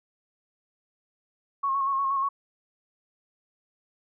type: tone with vibrato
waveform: sine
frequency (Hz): 1093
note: C#6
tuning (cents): -25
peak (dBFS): -23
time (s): 1.63-2.29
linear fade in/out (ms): 10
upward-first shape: square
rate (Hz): 8.4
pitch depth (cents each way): 30
effects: none